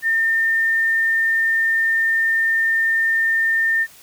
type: tone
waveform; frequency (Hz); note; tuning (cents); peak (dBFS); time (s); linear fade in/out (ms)
sine; 1810; A6; +48; -15; 0.02-3.87; 50
effects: white hiss -46 dBFS RMS until 4.02 s